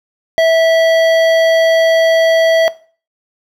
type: tone with hard clipping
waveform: sine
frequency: 654 Hz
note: E5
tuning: 14 cents flat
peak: -9 dBFS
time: 0.38-2.68 s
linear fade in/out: 0 ms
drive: 12 dB
effects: noise-tail reverb RT60 0.4 s tail -18 dB re dry